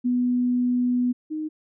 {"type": "tone pair in turn", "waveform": "sine", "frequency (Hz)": [246.9, 309.6], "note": ["B3", "D#4"], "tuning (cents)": [0, -9], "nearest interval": "major third", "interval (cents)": 391, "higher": "second", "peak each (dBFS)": [-19, -26], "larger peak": "first", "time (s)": [[0.04, 1.13], [1.3, 1.49]], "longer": "first", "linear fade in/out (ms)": 20, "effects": []}